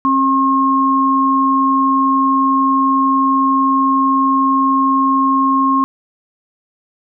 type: tone pair together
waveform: sine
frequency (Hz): 268.9 / 1075.6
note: C4 / C6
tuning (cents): +47 / +47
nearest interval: 2 octaves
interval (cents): 2400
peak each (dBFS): -15 / -12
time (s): 0.05-5.84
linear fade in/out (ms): 0
effects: none